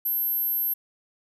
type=tone; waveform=sine; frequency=12720 Hz; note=G9; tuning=24 cents sharp; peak=-21 dBFS; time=0.05-0.74 s; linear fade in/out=10 ms; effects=tanh soft clip ceiling -21 dBFS